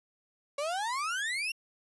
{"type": "exponential sweep", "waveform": "35% pulse", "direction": "up", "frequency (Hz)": [554, 2800], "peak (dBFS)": -29, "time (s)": [0.58, 1.52], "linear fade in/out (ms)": 5, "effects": ["resampled to 24000 Hz"]}